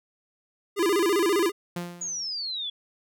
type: tone with vibrato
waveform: square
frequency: 370 Hz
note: F#4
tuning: in tune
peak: -21 dBFS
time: 0.76-1.52 s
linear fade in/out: 50 ms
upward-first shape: square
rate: 15 Hz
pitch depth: 160 cents each way
type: tone with exponential decay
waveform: sawtooth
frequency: 174.61 Hz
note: F3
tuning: in tune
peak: -24 dBFS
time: 1.76-2.32 s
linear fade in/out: 5 ms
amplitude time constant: 120 ms
type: exponential sweep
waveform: sine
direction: down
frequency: 6850 to 3353 Hz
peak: -29 dBFS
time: 2.01-2.7 s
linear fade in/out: 5 ms
effects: none